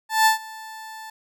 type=tone with ADSR envelope; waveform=30% pulse; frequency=880 Hz; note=A5; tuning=in tune; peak=-10 dBFS; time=0.09-1.1 s; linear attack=170 ms; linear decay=120 ms; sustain=-23 dB; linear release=4 ms; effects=none